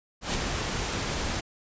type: noise with ADSR envelope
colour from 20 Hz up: pink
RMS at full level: -26 dBFS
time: 0.21-1.41 s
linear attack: 130 ms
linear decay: 21 ms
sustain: -4 dB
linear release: 15 ms
effects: resampled to 16000 Hz